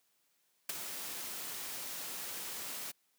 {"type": "noise with ADSR envelope", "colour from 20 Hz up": "white", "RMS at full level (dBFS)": -34, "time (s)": [0.69, 2.92], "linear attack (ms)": 5, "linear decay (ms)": 16, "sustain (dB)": -8, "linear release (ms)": 16, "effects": ["white hiss -75 dBFS RMS until 3.18 s", "high-pass 150 Hz 12 dB/octave"]}